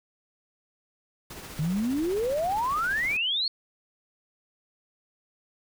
pink noise with tremolo, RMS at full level -40 dBFS, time 1.3-3.17 s, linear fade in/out 5 ms, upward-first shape sine, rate 15 Hz, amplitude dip 35%
sine exponential sweep, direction up, 146.83 to 4431 Hz, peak -24 dBFS, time 1.59-3.48 s, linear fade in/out 2 ms
effects none

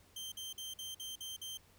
sawtooth tone bursts, 3136 Hz, G7, in tune, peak -39 dBFS, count 7, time 0.16-1.574 s, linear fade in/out 5 ms, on 160 ms, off 49 ms, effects added 90 Hz sine -69 dBFS peak until 1.78 s + pink hiss -66 dBFS RMS until 1.78 s

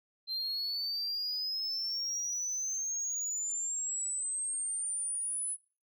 sine exponential sweep, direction up, 4116 to 10190 Hz, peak -30 dBFS, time 0.27-5.57 s, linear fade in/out 50 ms, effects noise-tail reverb RT60 0.4 s tail -26 dB re dry + tanh soft clip ceiling -31 dBFS

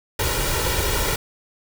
pink noise with comb filter, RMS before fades -22 dBFS, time 0.19-1.16 s, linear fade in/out 5 ms, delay 2.1 ms, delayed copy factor +0.65, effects none

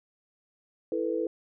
sine chord, E suspended fourth, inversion none, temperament equal, 329.6 / 440 / 493.9 Hz, E4 / A4 / B4, 0 / 0 / 0 cents, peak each -31 dBFS, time 0.92-1.27 s, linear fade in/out 2 ms, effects none

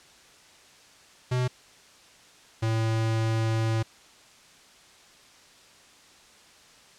square tone pair in turn, 125.8 / 112.08 Hz, B2 / A2, +32 / +32 cents, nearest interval major second, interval 200 cents, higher first, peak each -24 dBFS, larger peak neither, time 1.31-1.48 / 2.62-3.83 s, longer second, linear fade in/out 10 ms, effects white hiss -54 dBFS RMS until 6.98 s + low-pass 7000 Hz 12 dB/octave

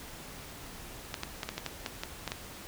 clicks, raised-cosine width 0.2 ms, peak -16 dBFS, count 10, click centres 1.142 / 1.234 / 1.432 / 1.49 / 1.58 / 1.663 / 1.862 / 2.035 / 2.277 / 2.319 s, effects pink hiss -46 dBFS RMS until 2.67 s

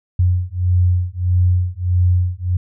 sine beating tone pair, 89.1 / 90.7 Hz, F2 / F#2, +35 / -34 cents, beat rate 1.6 Hz, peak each -16 dBFS, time 0.19-2.57 s, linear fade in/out 5 ms, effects none

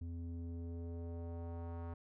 square tone with low-pass filter sweep, 84.6 Hz, E2, 45 cents sharp, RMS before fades -44 dBFS, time 0.01-1.94 s, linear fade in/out 5 ms, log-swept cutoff 210 to 1100 Hz, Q 1.5, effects none

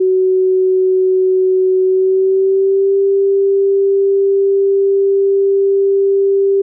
sine tone with pitch glide, 373.9 to 393.6 Hz, F#4 to G4, +18 to +7 cents, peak -9 dBFS, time 0-6.62 s, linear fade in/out 10 ms, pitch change +89 cents, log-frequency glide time 1.83-2.97 s, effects none

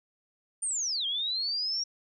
sine linear two-way sweep, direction down then up, 9130 to 3157 to 5650 Hz, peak -28 dBFS, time 0.62-1.84 s, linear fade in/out 10 ms, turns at 1.06 s, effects none

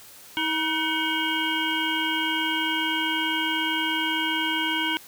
harmonic tone with a mistuned harmonic, 319.1 Hz, D#4, 44 cents sharp, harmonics 1 / 3 / 5 / 7 / 9 / 10, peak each -30 / -30 / -30 / -30 / -30 / -30 dBFS, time 0.37-4.97 s, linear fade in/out 0 ms, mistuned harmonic 5, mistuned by -83 cents, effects white hiss -47 dBFS RMS until 5.07 s + high-pass 60 Hz 12 dB/octave

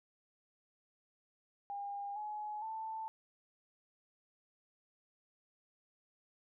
sine tone with pitch steps, 806 / 844.1 / 884 Hz, G5 / G#5 / A5, +48 / +28 / +8 cents, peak -39 dBFS, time 1.7-3.08 s, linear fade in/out 0 ms, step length 460 ms, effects none

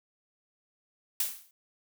blue noise with exponential decay, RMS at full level -26 dBFS, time 1.2-1.51 s, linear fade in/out 2 ms, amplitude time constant 66 ms, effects none

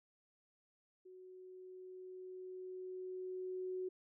sine tone with level ramp, 370 Hz, F#4, in tune, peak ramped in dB -54 to -38 dBFS, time 1.05-3.89 s, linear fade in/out 10 ms, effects none

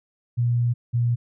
sine tone pair in turn, 119.9 / 119.41 Hz, A#2 / A#2, +49 / +42 cents, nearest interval unison, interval 7 cents, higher first, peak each -18 dBFS, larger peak neither, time 0.37-0.74 / 0.93-1.16 s, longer first, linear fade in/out 20 ms, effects none

